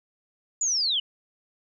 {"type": "linear sweep", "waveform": "sine", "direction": "down", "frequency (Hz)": [7040, 2875], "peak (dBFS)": -22, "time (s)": [0.61, 1], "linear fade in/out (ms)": 5, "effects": []}